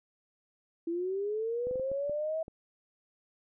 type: linear sweep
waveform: sine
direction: up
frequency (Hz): 329.6 to 650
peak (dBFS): -30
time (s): 0.87-2.43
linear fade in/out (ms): 5
type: clicks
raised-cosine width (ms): 2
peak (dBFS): -31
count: 7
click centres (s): 1.67 / 1.711 / 1.757 / 1.797 / 1.916 / 2.096 / 2.481
effects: none